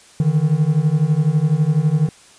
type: beating tone pair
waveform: triangle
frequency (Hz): 146.83 / 158.83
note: D3 / D#3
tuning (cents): 0 / +36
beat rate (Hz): 12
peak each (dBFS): -15 / -14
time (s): 0.2-2.09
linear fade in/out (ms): 2
effects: white hiss -47 dBFS RMS until 2.38 s + resampled to 22050 Hz